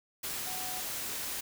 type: tone in noise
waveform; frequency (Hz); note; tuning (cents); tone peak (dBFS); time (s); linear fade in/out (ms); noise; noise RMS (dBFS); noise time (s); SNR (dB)
sine; 741; F#5; +2; -43; 0.46-0.81; 10; white; -37; 0.23-1.41; -9
effects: none